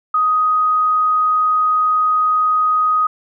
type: tone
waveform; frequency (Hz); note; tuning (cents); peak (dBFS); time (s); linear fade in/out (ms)
sine; 1251; D#6; +9; -12; 0.14-3.07; 5
effects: none